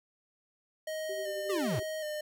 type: tone with vibrato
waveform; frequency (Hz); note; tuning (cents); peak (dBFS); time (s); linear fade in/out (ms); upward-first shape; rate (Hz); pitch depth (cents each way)
square; 616; D#5; -17; -35; 0.87-2.21; 5; square; 1.3; 30
type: tone with tremolo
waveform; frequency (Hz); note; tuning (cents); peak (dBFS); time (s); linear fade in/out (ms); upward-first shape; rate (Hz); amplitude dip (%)
sine; 387.8; G4; -19; -37; 1.09-1.83; 5; sine; 11; 60
type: linear sweep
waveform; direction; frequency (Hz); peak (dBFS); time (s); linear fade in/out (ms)
square; down; 415.3 to 92; -31; 1.49-1.8; 10
effects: none